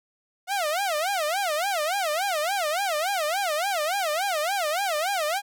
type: tone with vibrato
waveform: sawtooth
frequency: 695 Hz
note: F5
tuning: 9 cents flat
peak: -20 dBFS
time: 0.47-5.42 s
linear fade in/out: 50 ms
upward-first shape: sine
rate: 3.5 Hz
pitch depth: 270 cents each way
effects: none